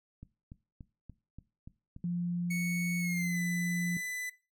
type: click train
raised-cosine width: 5 ms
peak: -34 dBFS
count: 7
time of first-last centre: 0.23-1.964 s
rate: 3.46 Hz
type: tone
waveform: sine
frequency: 174.61 Hz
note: F3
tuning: in tune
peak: -30 dBFS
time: 2.04-3.97 s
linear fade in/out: 2 ms
type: tone with pitch glide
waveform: 45% pulse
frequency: 2217 to 1998.1 Hz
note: C#7 to B6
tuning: 0 to +20 cents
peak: -35 dBFS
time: 2.5-4.3 s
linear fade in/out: 10 ms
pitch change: -180 cents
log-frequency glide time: 2.99-3.39 s
effects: noise-tail reverb RT60 0.3 s tail -18 dB re dry